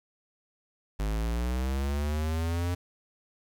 square linear sweep, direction up, 50.4 to 89.2 Hz, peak -28 dBFS, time 0.99-2.75 s, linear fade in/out 10 ms, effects 9-bit

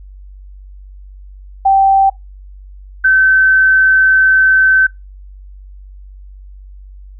sine tone pair in turn, 779 / 1536.1 Hz, G5 / G6, -11 / -36 cents, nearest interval octave, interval 1175 cents, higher second, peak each -6 dBFS, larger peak neither, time 1.65-2.1 / 3.04-4.87 s, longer second, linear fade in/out 10 ms, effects noise-tail reverb RT60 0.2 s tail -23 dB re dry + added 48 Hz sine -32 dBFS peak until 7.19 s

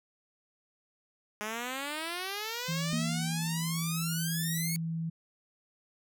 5% pulse exponential sweep, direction up, 207.7 to 2239 Hz, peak -23 dBFS, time 1.41-4.76 s, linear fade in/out 0 ms
sine tone, 163.9 Hz, E3, 10 cents flat, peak -31 dBFS, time 2.68-5.1 s, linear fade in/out 10 ms
sine tone with exponential decay, 233.1 Hz, A#3, in tune, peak -30 dBFS, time 2.93-4.22 s, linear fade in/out 0 ms, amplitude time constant 280 ms
effects none

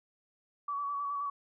sine tone with vibrato, 1139 Hz, C#6, 47 cents sharp, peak -32 dBFS, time 0.68-1.3 s, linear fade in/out 5 ms, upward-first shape square, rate 9.5 Hz, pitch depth 25 cents each way, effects none

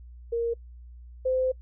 sine tone pair in turn, 466.2 / 515.8 Hz, A#4 / C5, 0 / -25 cents, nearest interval major second, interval 175 cents, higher second, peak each -24 / -22 dBFS, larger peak second, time 0.32-0.54 / 1.25-1.52 s, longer second, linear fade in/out 10 ms, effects noise-tail reverb RT60 0.1 s tail -26 dB re dry + added 60 Hz sine -43 dBFS peak until 1.61 s

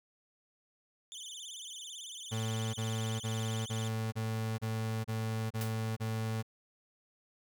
25% pulse tone with vibrato, 3297 Hz, G#7, 13 cents flat, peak -39 dBFS, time 1.12-3.88 s, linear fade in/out 0 ms, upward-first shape sine, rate 18 Hz, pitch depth 180 cents each way
35% pulse tone bursts, 111.1 Hz, A2, 17 cents sharp, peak -31 dBFS, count 9, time 2.31-6.428 s, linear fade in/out 20 ms, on 430 ms, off 31 ms
white noise with exponential decay, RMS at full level -39 dBFS, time 5.61-5.8 s, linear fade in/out 1 ms, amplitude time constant 40 ms
effects none

